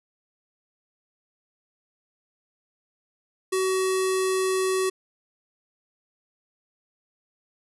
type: tone with low-pass filter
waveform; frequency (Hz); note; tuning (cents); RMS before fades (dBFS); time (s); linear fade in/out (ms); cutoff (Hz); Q
square; 376.8; F#4; +32; -24; 3.52-4.9; 10; 9800; 2.5
effects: none